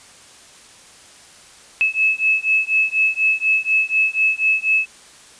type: beating tone pair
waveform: sine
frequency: 2594 / 2598.1 Hz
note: E7 / E7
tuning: -28 / -26 cents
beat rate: 4.1 Hz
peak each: -18 dBFS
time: 1.81-4.86 s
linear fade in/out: 0 ms
effects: white hiss -45 dBFS RMS until 5.39 s + resampled to 22050 Hz